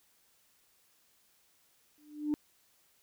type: tone with exponential growth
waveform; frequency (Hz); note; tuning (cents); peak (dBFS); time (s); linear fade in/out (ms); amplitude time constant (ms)
sine; 298.4; D4; +28; -24; 1.98-2.34; 0; 77
effects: tanh soft clip ceiling -24 dBFS + white hiss -69 dBFS RMS until 3.02 s